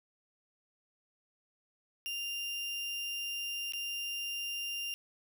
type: tone with dropouts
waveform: 35% pulse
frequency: 2794 Hz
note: F7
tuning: in tune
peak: -34 dBFS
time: 2.06-4.94 s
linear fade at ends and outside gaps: 0 ms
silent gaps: 3.722-3.735 s
effects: none